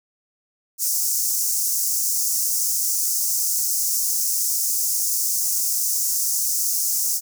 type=high-pass noise; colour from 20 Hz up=pink; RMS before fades=-22 dBFS; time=0.78-7.21 s; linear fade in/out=50 ms; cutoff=5500 Hz; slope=48 dB/octave; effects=none